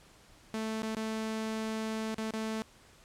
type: tone with dropouts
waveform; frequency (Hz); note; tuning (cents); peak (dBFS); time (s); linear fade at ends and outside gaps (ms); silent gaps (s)
sawtooth; 220; A3; 0; -29; 0.54-2.62; 0; 0.82-0.83 / 0.95-0.968 / 2.145-2.183 / 2.307-2.337
effects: pink hiss -59 dBFS RMS until 3.04 s + low-pass 10000 Hz 12 dB/octave